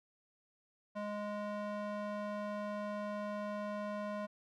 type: tone with band-pass filter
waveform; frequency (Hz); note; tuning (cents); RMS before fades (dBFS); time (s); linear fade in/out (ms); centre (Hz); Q
square; 207.7; G#3; 0; -40; 0.95-4.27; 20; 760; 1.1
effects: none